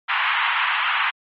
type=band-pass noise; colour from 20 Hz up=pink; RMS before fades=-21 dBFS; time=0.08-1.11 s; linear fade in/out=20 ms; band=900 to 3100 Hz; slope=48 dB/octave; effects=MP3 32 kbps